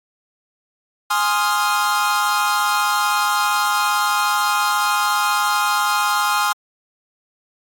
45% pulse chord, F minor seventh, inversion first, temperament equal, 830.6 / 1046.5 / 1244.5 / 1396.9 Hz, Ab5 / C6 / Eb6 / F6, 0 / 0 / 0 / 0 cents, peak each -22 dBFS, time 1.1-6.53 s, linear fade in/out 10 ms, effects AAC 64 kbps

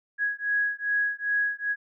sine beating tone pair, 1661.2 / 1663.7 Hz, G#6 / G#6, 0 / +3 cents, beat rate 2.5 Hz, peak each -27 dBFS, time 0.18-1.76 s, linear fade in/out 50 ms, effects none

